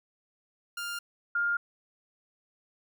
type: tone pair in turn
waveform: sawtooth / sine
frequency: 1400 / 1408.1 Hz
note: F6 / F6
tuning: +4 / +14 cents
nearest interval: unison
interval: 10 cents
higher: second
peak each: -30 / -25 dBFS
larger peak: second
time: 0.77-0.99 / 1.35-1.57 s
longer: neither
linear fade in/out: 5 ms
effects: none